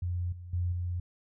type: tone with level steps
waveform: sine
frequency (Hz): 88.4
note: F2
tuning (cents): +22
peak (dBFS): -29 / -41 / -27 / -30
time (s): 0.02-1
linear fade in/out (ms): 5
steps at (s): 0.32 / 0.53 / 0.72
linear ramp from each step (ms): 5
effects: none